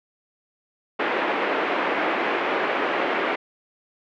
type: band-pass noise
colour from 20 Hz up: pink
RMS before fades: -24 dBFS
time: 0.99-3.36 s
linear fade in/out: 10 ms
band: 310 to 2500 Hz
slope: 24 dB/octave
effects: none